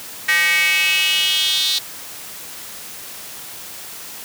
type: tone with high-pass filter sweep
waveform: square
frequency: 171.6 Hz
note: F3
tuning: 30 cents flat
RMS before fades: -17 dBFS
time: 0.28-1.79 s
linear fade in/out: 10 ms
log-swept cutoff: 1900 to 3900 Hz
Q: 5.4
effects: white hiss -34 dBFS RMS until 4.24 s + high-pass 80 Hz 12 dB/octave